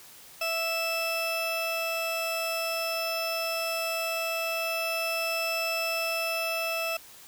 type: tone pair together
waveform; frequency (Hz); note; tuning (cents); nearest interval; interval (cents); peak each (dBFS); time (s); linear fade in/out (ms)
30% pulse; 659.2 / 2637; E5 / E7; 0 / 0; 2 octaves; 2400; -28; 0.41-6.97; 5
effects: white hiss -50 dBFS RMS until 7.27 s